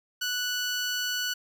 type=tone; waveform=15% pulse; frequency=1480 Hz; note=F#6; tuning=in tune; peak=-21 dBFS; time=0.21-1.34 s; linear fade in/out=10 ms; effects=none